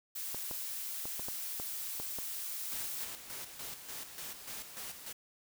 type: noise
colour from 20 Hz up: blue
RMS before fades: -40 dBFS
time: 0.15-3.05 s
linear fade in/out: 10 ms
type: clicks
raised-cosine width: 1 ms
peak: -29 dBFS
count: 8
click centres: 0.346 / 0.512 / 1.055 / 1.196 / 1.285 / 1.599 / 2 / 2.187 s
type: noise with tremolo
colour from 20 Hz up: white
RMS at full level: -43 dBFS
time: 2.71-5.13 s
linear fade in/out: 10 ms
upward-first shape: square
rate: 3.4 Hz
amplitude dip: 55%
effects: none